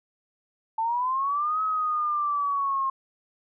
sine linear two-way sweep, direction up then down, 880 to 1283 to 1066 Hz, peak -23 dBFS, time 0.78-2.9 s, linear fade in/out 5 ms, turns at 1.62 s, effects none

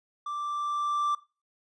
triangle tone with level ramp, 1174.7 Hz, D6, in tune, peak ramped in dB -30 to -22 dBFS, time 0.26-1.15 s, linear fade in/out 5 ms, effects noise-tail reverb RT60 0.3 s tail -18 dB re dry + resampled to 22050 Hz

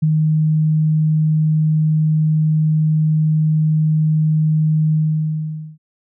sine tone with ADSR envelope, 155.56 Hz, D#3, in tune, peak -10 dBFS, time 0.02-5.78 s, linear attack 12 ms, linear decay 28 ms, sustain -2 dB, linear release 840 ms, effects none

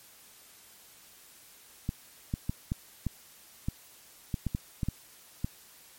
clicks, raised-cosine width 5 ms, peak -17 dBFS, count 12, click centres 1.891 / 2.339 / 2.495 / 2.719 / 3.067 / 3.685 / 4.342 / 4.467 / 4.549 / 4.832 / 4.886 / 5.445 s, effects white hiss -55 dBFS RMS until 5.98 s + MP3 64 kbps

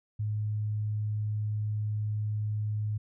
sine tone, 106.1 Hz, G#2, 38 cents sharp, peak -28 dBFS, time 0.19-2.98 s, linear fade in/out 10 ms, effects none

